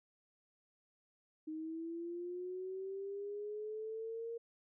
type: linear sweep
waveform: sine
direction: up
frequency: 310 to 466.2 Hz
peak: -40 dBFS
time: 1.47-4.38 s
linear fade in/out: 10 ms
effects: none